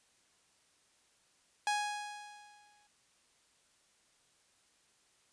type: tone with exponential decay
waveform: sawtooth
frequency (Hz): 830.6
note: G#5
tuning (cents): 0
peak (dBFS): -25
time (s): 1.67-2.87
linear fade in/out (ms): 1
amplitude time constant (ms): 260
effects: white hiss -70 dBFS RMS until 5.32 s + resampled to 22050 Hz